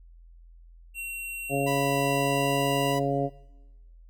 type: tone with pitch glide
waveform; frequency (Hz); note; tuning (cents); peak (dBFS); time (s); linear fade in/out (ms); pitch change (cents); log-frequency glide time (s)
square; 2734 to 2785; F7 to F7; -37 to -5; -33; 0.94-2.96; 50; +32; 2-2.69
type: harmonic tone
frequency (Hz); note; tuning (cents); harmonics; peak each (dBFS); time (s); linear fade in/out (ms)
139.3; C#3; +9; 1 / 2 / 3 / 4 / 5; -30 / -30 / -30 / -30 / -30; 1.49-3.3; 50
type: tone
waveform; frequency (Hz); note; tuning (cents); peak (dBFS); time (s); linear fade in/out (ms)
sawtooth; 985; B5; -5; -27; 1.66-3; 20
effects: noise-tail reverb RT60 1.0 s tail -20 dB re dry + added 42 Hz sine -48 dBFS peak until 4.09 s